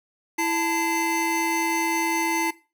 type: tone cluster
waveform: square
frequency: 331.2 / 884 / 2061 Hz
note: E4 / A5 / C7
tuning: +8 / +8 / -27 cents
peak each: -27 dBFS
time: 0.38-2.51 s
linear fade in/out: 10 ms
effects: noise-tail reverb RT60 0.3 s tail -18 dB re dry